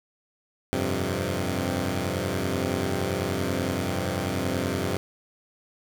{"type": "chord", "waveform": "10% pulse", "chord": "F suspended second", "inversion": "none", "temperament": "equal with one note detuned", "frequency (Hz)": [87.56, 98, 130.81], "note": ["F2", "G2", "C3"], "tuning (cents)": [5, 0, 0], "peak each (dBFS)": [-21, -21, -23], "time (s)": [0.73, 4.97], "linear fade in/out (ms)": 0, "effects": []}